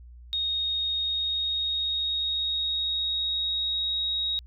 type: tone with pitch glide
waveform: sine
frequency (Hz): 3727 to 3786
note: A#7 to A#7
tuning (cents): -1 to +26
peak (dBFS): -25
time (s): 0.33-4.39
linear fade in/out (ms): 0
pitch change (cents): +27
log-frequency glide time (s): 0.93-3.95
effects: added 60 Hz sine -44 dBFS peak until 4.46 s